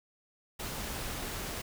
pink noise, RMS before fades -38 dBFS, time 0.59-1.62 s, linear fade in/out 10 ms, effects none

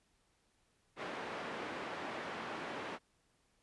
pink band-pass noise, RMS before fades -43 dBFS, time 0.96-2.99 s, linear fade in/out 50 ms, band 310 to 2200 Hz, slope 12 dB/octave, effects pink hiss -75 dBFS RMS until 3.62 s + resampled to 24000 Hz

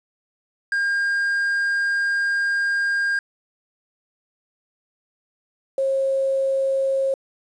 triangle / sine tone pair in turn, 1610 / 538.8 Hz, G6 / C#5, +46 / -49 cents, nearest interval octave + perfect fifth, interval 1895 cents, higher first, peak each -17 / -18 dBFS, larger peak first, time 0.72-3.19 / 5.78-7.14 s, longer first, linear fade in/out 2 ms, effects resampled to 22050 Hz + 8-bit

